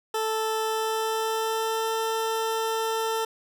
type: tone with pitch glide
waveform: 20% pulse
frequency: 440 to 446.9 Hz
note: A4 to A4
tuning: 0 to +27 cents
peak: -20 dBFS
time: 0.14-3.25 s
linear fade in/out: 5 ms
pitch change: +27 cents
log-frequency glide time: 0.64-1.93 s
effects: none